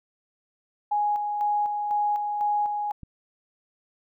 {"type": "tone with tremolo", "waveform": "sine", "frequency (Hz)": 830.6, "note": "G#5", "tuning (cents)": 0, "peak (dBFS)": -21, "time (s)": [0.91, 2.92], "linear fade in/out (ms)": 10, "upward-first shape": "square", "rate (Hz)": 2, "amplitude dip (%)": 40}
{"type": "click", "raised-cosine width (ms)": 5, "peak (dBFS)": -28, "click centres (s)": 3.033}
{"effects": []}